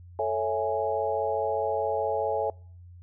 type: chord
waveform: sine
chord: A major seventh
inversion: none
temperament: equal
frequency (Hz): 440 / 554.4 / 659.3 / 830.6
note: A4 / C#5 / E5 / G#5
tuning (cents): 0 / 0 / 0 / 0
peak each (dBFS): -30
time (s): 0.19-2.5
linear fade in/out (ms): 2
effects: noise-tail reverb RT60 0.5 s tail -25 dB re dry + added 88 Hz sine -45 dBFS peak until 3.02 s